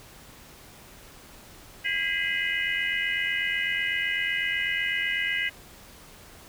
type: tone cluster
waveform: sine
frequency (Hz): 1625 / 1979 / 2067 / 2513 / 2934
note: G#6 / B6 / C7 / D#7 / F#7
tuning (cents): -38 / +3 / -22 / +17 / -15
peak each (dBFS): -32 / -31 / -29 / -34 / -32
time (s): 1.84-5.5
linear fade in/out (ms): 20
effects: pink hiss -49 dBFS RMS until 6.48 s